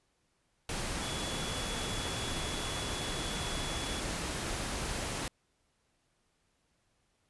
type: tone in noise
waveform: sine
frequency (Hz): 3395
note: G#7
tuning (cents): +37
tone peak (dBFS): -42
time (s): 1.02-4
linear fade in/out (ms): 2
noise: pink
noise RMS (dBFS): -36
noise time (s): 0.69-5.28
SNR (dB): -9
effects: pink hiss -75 dBFS RMS until 7.29 s + resampled to 24000 Hz